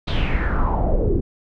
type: noise with low-pass filter sweep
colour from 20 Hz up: brown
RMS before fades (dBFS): -19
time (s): 0.07-1.21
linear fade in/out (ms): 10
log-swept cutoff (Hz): 3900 to 320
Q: 4.9
effects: none